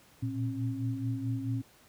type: tone cluster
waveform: sine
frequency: 114.8 / 119.4 / 269.6 Hz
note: A#2 / A#2 / C#4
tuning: -26 / +42 / -48 cents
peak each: -33 / -36 / -35 dBFS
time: 0.22-1.62 s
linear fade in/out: 10 ms
effects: pink hiss -60 dBFS RMS until 1.88 s + high-pass 60 Hz 12 dB/octave